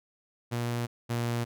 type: tone pair in turn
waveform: sawtooth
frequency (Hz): 119.2 / 118.45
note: A#2 / A#2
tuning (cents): +39 / +28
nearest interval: unison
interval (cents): 11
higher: first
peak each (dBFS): -25 / -24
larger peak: second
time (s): 0.51-0.87 / 1.09-1.45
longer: neither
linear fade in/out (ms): 20
effects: none